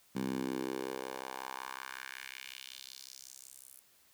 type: tone with high-pass filter sweep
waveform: 10% pulse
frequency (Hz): 65.41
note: C2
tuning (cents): 0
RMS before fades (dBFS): -42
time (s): 0.15-3.8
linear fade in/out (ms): 10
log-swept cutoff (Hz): 190 to 11000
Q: 2.1
effects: white hiss -66 dBFS RMS until 4.13 s